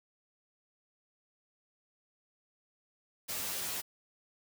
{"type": "noise with comb filter", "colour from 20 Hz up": "white", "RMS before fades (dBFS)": -37, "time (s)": [3.28, 3.82], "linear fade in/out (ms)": 20, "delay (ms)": 11, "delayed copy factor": 1, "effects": []}